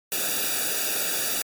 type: noise with comb filter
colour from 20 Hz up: white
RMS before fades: -26 dBFS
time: 0.12-1.42 s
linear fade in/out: 0 ms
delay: 0.95 ms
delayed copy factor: -1
effects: MP3 96 kbps